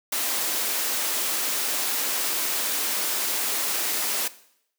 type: high-pass noise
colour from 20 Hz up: white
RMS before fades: -26 dBFS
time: 0.12-4.28 s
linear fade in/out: 5 ms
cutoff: 240 Hz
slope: 24 dB/octave
effects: noise-tail reverb RT60 0.7 s tail -17 dB re dry